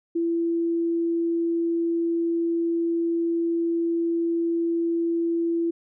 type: tone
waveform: sine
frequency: 335.9 Hz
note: E4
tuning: 33 cents sharp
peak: -21 dBFS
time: 0.15-5.71 s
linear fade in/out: 10 ms
effects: none